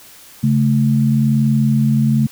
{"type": "tone pair together", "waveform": "sine", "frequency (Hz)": [137.9, 218.9], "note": ["C#3", "A3"], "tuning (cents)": [-9, -9], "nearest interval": "minor sixth", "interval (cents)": 800, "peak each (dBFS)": -14, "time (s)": [0.43, 2.27], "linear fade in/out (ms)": 10, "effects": ["white hiss -42 dBFS RMS until 2.31 s"]}